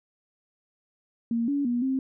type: tone with pitch steps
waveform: sine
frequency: 232.2 / 283.7 / 241.3 / 264.5 Hz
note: A#3 / C#4 / B3 / C4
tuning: -7 / +40 / -40 / +19 cents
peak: -23 dBFS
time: 1.31-1.99 s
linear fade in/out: 2 ms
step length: 170 ms
effects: none